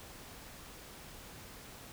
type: silence
effects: pink hiss -51 dBFS RMS until 1.92 s